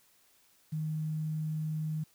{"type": "tone with quantisation", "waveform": "sine", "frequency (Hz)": 155.56, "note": "D#3", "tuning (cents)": 0, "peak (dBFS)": -31, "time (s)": [0.72, 2.04], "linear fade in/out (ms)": 10, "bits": 10, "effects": ["white hiss -66 dBFS RMS until 2.14 s"]}